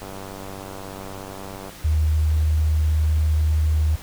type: click train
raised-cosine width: 1 ms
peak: -22 dBFS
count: 163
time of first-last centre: 0.02-1.694 s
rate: 96.8 Hz
type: tone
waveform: sine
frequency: 77.4 Hz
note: D#2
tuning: 9 cents flat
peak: -16 dBFS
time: 1.84-3.96 s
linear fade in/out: 10 ms
effects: pink hiss -41 dBFS RMS until 4.02 s